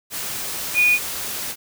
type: tone in noise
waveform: sine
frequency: 2457 Hz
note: D#7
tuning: 22 cents flat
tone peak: -13 dBFS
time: 0.74-0.99 s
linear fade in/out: 50 ms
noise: white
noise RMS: -28 dBFS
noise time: 0.1-1.56 s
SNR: +12 dB
effects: none